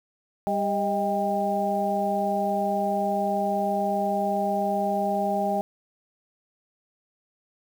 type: harmonic tone with a mistuned harmonic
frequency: 199 Hz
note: G3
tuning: 26 cents sharp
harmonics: 1 / 2 / 3 / 4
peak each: -29 / -32 / -27 / -26 dBFS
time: 0.47-5.61 s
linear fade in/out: 0 ms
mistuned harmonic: 3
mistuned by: +78 cents
effects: 8-bit